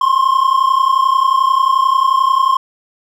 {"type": "tone pair together", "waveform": "triangle", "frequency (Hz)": [1046.5, 1077.8], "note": ["C6", "C#6"], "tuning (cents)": [0, -49], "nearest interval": "minor second", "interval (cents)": 51, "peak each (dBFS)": -11, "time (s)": [0.01, 2.57], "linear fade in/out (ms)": 5, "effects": []}